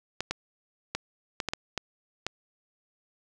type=clicks; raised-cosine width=0.2 ms; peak=-12 dBFS; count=8; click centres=0.206 / 0.31 / 0.95 / 1.402 / 1.487 / 1.535 / 1.777 / 2.266 s; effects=none